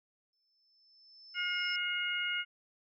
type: tone with exponential growth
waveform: sine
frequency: 5274 Hz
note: E8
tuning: in tune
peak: -38 dBFS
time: 0.33-1.76 s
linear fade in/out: 2 ms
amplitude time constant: 310 ms
type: harmonic tone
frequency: 716 Hz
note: F5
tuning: 43 cents sharp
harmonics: 2 / 3 / 4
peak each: -36 / -36 / -36 dBFS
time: 1.34-2.45 s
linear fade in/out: 50 ms
effects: none